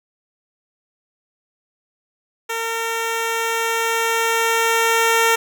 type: tone with level ramp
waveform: 10% pulse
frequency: 456.2 Hz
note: A#4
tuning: 37 cents flat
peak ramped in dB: -14 to -5 dBFS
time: 2.49-5.36 s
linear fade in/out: 10 ms
effects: none